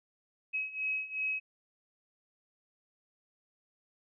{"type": "beating tone pair", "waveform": "sine", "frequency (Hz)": [2552, 2554.7], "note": ["D#7", "D#7"], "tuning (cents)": [43, 45], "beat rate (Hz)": 2.7, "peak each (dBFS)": [-37, -34], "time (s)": [0.53, 1.4], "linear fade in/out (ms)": 20, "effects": []}